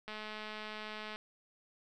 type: click train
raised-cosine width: 0.3 ms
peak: -28 dBFS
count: 232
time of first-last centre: 0.08-1.159 s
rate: 214 Hz
effects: none